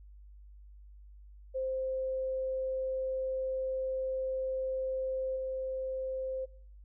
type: tone with level steps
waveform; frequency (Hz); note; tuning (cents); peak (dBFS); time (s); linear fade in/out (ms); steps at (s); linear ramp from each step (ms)
sine; 523.3; C5; 0; -31 / -33; 1.54-6.46; 20; 5.36; 5
effects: noise-tail reverb RT60 0.6 s tail -23 dB re dry + added 50 Hz sine -50 dBFS peak until 6.84 s